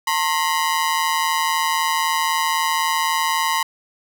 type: ring-modulated tone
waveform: sawtooth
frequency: 988 Hz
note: B5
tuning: in tune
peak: -11 dBFS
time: 0.07-3.63 s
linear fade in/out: 5 ms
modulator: 81.9 Hz
effects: none